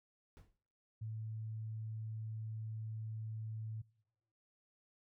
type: noise with exponential decay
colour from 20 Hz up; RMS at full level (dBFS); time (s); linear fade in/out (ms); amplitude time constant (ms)
brown; -50; 0.37-0.58; 0; 45
type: tone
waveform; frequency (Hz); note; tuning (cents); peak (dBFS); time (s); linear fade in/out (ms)
sine; 110; A2; 0; -40; 1.01-3.82; 10
effects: noise-tail reverb RT60 1.0 s tail -26 dB re dry